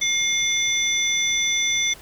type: tone cluster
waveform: sine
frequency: 2131 / 3499 / 5980 Hz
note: C7 / A7 / F#8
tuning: +31 / -10 / +17 cents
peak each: -23 dBFS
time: 0.01-1.94 s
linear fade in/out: 10 ms
effects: tanh soft clip ceiling -9 dBFS + pink hiss -45 dBFS RMS until 2.01 s